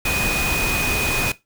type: tone in noise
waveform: sine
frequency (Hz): 2489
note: D#7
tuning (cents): 0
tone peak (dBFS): -22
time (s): 0.05-1.32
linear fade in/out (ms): 5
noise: pink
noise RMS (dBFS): -23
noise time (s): 0.05-1.32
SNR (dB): -2
effects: noise-tail reverb RT60 0.2 s tail -17 dB re dry